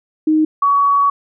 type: tone pair in turn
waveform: sine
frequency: 311.1 / 1128 Hz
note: D#4 / C#6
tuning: 0 / +30 cents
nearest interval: octave + minor seventh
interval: 2230 cents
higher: second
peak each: -10 dBFS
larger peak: neither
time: 0.27-0.45 / 0.62-1.1 s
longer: second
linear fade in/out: 5 ms
effects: none